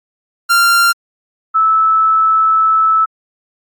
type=tone pair in turn; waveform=45% pulse / sine; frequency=1385 / 1308.5 Hz; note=F6 / E6; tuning=-15 / -13 cents; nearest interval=minor second; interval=98 cents; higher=first; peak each=-8 / -8 dBFS; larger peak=neither; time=0.49-0.93 / 1.54-3.06 s; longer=second; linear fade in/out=20 ms; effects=AAC 64 kbps